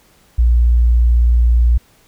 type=tone; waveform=sine; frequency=59.1 Hz; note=A#1; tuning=24 cents sharp; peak=-8 dBFS; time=0.38-1.78 s; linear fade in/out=10 ms; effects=pink hiss -52 dBFS RMS until 2.07 s